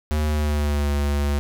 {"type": "tone with pitch glide", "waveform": "square", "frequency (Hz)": [76, 71.9], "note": ["D#2", "D2"], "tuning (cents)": [-40, -36], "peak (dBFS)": -20, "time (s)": [0.11, 1.39], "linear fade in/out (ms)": 0, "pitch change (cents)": -96, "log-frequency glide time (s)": [0.26, 0.9], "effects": []}